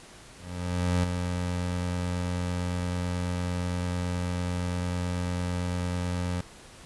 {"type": "tone with ADSR envelope", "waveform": "25% pulse", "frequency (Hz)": 89, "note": "F2", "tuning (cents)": 33, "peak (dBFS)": -18, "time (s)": [0.38, 6.41], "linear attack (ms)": 660, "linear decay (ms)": 4, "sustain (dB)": -6, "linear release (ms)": 3, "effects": ["pink hiss -49 dBFS RMS until 6.85 s", "resampled to 24000 Hz"]}